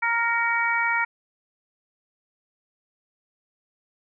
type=harmonic tone with a mistuned harmonic; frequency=466.2 Hz; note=A#4; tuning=in tune; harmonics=2 / 3 / 4 / 5; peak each=-26 / -26 / -26 / -26 dBFS; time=0.02-1.05 s; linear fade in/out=10 ms; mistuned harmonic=5; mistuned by=-41 cents; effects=none